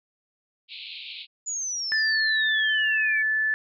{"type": "band-pass noise", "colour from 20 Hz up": "white", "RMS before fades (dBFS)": -39, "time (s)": [0.68, 1.27], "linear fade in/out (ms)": 50, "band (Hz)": [2300, 4300], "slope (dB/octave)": 96}
{"type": "exponential sweep", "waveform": "sine", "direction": "down", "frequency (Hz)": [7000, 2223], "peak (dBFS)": -27, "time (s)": [1.46, 3.23], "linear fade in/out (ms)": 20}
{"type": "tone with pitch glide", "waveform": "sine", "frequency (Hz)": [1761, 1743.8], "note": ["A6", "A6"], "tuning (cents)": [1, -16], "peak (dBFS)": -21, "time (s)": [1.92, 3.54], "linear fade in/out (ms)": 0, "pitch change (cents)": -17, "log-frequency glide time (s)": [2.28, 2.67]}
{"effects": []}